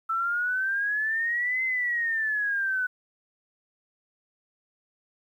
sine exponential two-way sweep, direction up then down, 1318.5 to 2069 to 1484 Hz, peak -24 dBFS, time 0.09-2.87 s, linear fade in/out 10 ms, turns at 1.64 s, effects 10-bit

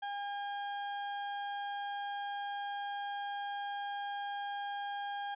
35% pulse tone, 809 Hz, G#5, 46 cents flat, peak -35 dBFS, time 0.02-5.35 s, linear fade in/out 10 ms, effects resampled to 8000 Hz

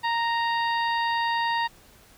harmonic tone, 930 Hz, A#5, 4 cents flat, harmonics 1 / 2 / 3 / 4 / 5, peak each -24 / -29 / -36 / -36 / -39 dBFS, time 0.03-1.68 s, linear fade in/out 20 ms, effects pink hiss -54 dBFS RMS until 2.17 s

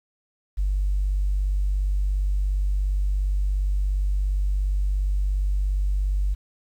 sine tone, 48.59 Hz, G1, 15 cents flat, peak -19 dBFS, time 0.57-6.35 s, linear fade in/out 20 ms, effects tanh soft clip ceiling -15 dBFS + 9-bit

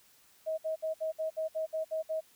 sine tone bursts, 635 Hz, D#5, 35 cents sharp, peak -30 dBFS, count 10, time 0.46-2.209 s, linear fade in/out 20 ms, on 120 ms, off 61 ms, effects white hiss -63 dBFS RMS until 2.35 s

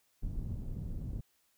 pink low-pass noise, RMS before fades -38 dBFS, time 0.22-1.21 s, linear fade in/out 10 ms, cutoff 150 Hz, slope 12 dB/octave, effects white hiss -73 dBFS RMS until 1.57 s

